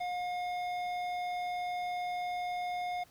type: tone with hard clipping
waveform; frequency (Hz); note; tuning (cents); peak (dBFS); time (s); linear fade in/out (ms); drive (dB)
sine; 716; F5; +43; -35; 0-3.04; 10; 11
effects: pink hiss -62 dBFS RMS until 3.1 s